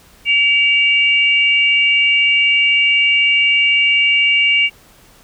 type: tone pair together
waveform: sine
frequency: 2286 / 2794 Hz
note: D7 / F7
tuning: -47 / 0 cents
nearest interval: minor third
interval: 347 cents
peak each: -13 dBFS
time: 0.25-4.7 s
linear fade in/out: 50 ms
effects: pink hiss -47 dBFS RMS until 5.23 s